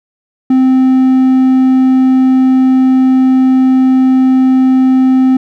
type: tone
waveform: triangle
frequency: 260 Hz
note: C4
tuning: 11 cents flat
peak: -3 dBFS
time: 0.5-5.37 s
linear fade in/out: 5 ms
effects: none